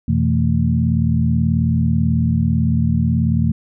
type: tone cluster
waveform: sine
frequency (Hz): 86.9 / 125.2 / 165.6 / 223.9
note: F2 / B2 / E3 / A3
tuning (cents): -8 / +24 / +8 / +30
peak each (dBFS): -19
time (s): 0.08-3.52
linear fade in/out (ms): 5
effects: none